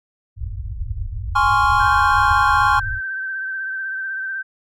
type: low-pass noise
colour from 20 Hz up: white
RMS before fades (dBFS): -27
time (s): 0.36-3.01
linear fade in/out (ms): 50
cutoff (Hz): 110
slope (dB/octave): 96
type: chord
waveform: triangle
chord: Db major seventh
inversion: second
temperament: equal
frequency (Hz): 830.6 / 1046.5 / 1108.7 / 1396.9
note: Ab5 / C6 / Db6 / F6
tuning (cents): 0 / 0 / 0 / 0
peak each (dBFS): -17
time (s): 1.35-2.8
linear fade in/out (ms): 10
type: tone with vibrato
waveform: sine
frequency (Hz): 1555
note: G6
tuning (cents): -14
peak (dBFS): -23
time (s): 1.79-4.43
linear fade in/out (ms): 20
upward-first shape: sine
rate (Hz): 16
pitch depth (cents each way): 30
effects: none